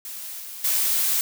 blue noise with level steps, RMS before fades -35 / -37 / -22 dBFS, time 0.05-1.21 s, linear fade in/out 0 ms, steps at 0.4 / 0.64 s, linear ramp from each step 5 ms, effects none

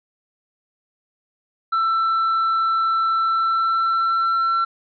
triangle tone with pitch glide, 1334 to 1349.5 Hz, E6 to E6, +20 to +40 cents, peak -15 dBFS, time 1.72-4.65 s, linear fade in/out 10 ms, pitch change +20 cents, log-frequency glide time 3.18-4.46 s, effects resampled to 11025 Hz

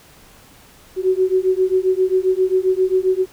sine beating tone pair, 370.2 / 377.7 Hz, F#4 / F#4, +1 / +36 cents, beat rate 7.5 Hz, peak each -17 dBFS, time 0.96-3.26 s, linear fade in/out 50 ms, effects pink hiss -47 dBFS RMS until 3.32 s

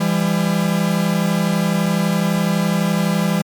45% pulse tone pair together, 168.16 / 200.1 Hz, E3 / G3, +35 / +36 cents, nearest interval minor third, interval 301 cents, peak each -18 dBFS, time 0-3.42 s, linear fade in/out 10 ms, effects MP3 96 kbps

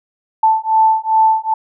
sine beating tone pair, 880 / 882.5 Hz, A5 / A5, 0 / +5 cents, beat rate 2.5 Hz, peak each -13 dBFS, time 0.43-1.54 s, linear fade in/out 5 ms, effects none

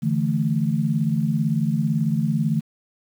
sine chord, D suspended second, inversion none, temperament equal, 146.83 / 164.81 / 220 Hz, D3 / E3 / A3, 0 / 0 / 0 cents, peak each -23 dBFS, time 0.02-2.61 s, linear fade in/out 20 ms, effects 8-bit

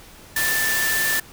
sine tone in noise, 1765 Hz, A6, 5 cents sharp, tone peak -21 dBFS, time 0.36-1.2 s, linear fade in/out 5 ms, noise white, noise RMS -24 dBFS, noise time 0.36-1.2 s, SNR 0 dB, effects pink hiss -45 dBFS RMS until 1.32 s

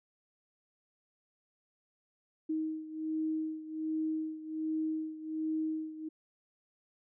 sine beating tone pair, 314.3 / 315.6 Hz, D#4 / D#4, +18 / +25 cents, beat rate 1.3 Hz, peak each -34 / -38 dBFS, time 2.49-6.09 s, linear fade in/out 10 ms, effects none

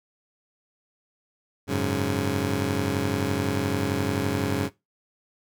15% pulse chord, F# suspended second, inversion none, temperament just, 92.5 / 104.06 / 138.75 Hz, F#2 / G#2 / C#3, 0 / +4 / +2 cents, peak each -22 / -23 / -23 dBFS, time 1.67-4.7 s, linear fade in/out 50 ms, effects noise-tail reverb RT60 0.2 s tail -18 dB re dry

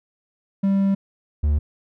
triangle tone pair in turn, 196 / 74.06 Hz, G3 / D2, 0 / +15 cents, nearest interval octave + perfect fourth, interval 1685 cents, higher first, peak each -14 dBFS, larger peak neither, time 0.63-0.95 / 1.43-1.59 s, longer first, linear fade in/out 10 ms, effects none

